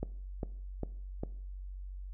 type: click train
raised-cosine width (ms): 2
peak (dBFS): -22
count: 4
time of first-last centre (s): 0.03-1.235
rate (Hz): 2.49
effects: noise-tail reverb RT60 0.6 s tail -19 dB re dry + added 47 Hz sine -40 dBFS peak until 2.13 s